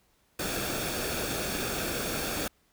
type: noise with comb filter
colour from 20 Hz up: pink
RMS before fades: -32 dBFS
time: 0.39-2.48 s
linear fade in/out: 5 ms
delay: 1 ms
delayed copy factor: -0.55
effects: pink hiss -68 dBFS RMS until 2.72 s